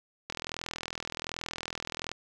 click train, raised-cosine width 0.2 ms, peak -17 dBFS, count 76, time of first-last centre 0.3-2.116 s, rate 41.3 Hz, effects none

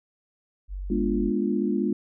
sine tone, 47.44 Hz, F#1, 44 cents sharp, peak -30 dBFS, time 0.68-1.32 s, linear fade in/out 50 ms
sine chord, G# diminished seventh, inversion none, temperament equal with one note detuned, 207.7 / 243.8 / 293.7 / 349.2 Hz, G#3 / B3 / D4 / F4, 0 / -22 / 0 / 0 cents, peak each -26 / -28 / -29 / -28 dBFS, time 0.9-1.93 s, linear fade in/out 5 ms
effects none

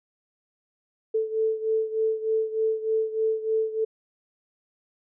sine beating tone pair, 440 / 443.3 Hz, A4 / A4, 0 / +13 cents, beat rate 3.3 Hz, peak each -24 / -28 dBFS, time 1.14-3.85 s, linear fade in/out 10 ms, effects none

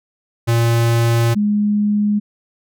square / sine tone pair in turn, 116.54 / 207.7 Hz, A#2 / G#3, 0 / 0 cents, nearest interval minor seventh, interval 1000 cents, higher second, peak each -13 dBFS, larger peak neither, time 0.47-1.35 / 1.35-2.2 s, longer first, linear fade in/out 20 ms, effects none

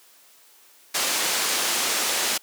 white low-pass noise, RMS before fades -24 dBFS, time 0.94-2.38 s, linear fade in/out 10 ms, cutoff 8200 Hz, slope 12 dB/octave, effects white hiss -54 dBFS RMS until 2.42 s + high-pass 300 Hz 12 dB/octave

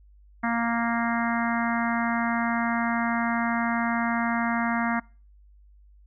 harmonic tone, 233.1 Hz, A#3, in tune, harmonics 1 / 3 / 4 / 5 / 6 / 7 / 8 / 9, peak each -26 / -31 / -32 / -33 / -34 / -34 / -35 / -36 dBFS, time 0.43-5 s, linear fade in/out 10 ms, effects noise-tail reverb RT60 0.4 s tail -26 dB re dry + added 50 Hz sine -51 dBFS peak until 6.06 s

